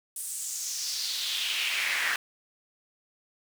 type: noise with high-pass filter sweep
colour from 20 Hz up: brown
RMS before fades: -31 dBFS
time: 0.16-2.16 s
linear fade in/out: 2 ms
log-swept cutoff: 9600 to 1700 Hz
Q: 3.2
effects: none